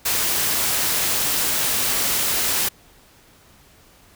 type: noise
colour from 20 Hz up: white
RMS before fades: -21 dBFS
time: 0.05-2.69 s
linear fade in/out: 10 ms
effects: pink hiss -52 dBFS RMS until 4.15 s